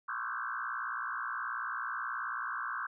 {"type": "tone with frequency modulation", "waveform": "sine", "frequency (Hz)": 1318.5, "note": "E6", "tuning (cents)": 0, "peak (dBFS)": -34, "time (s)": [0.08, 2.87], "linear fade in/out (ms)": 10, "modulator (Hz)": 59.3, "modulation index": 4.7, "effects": []}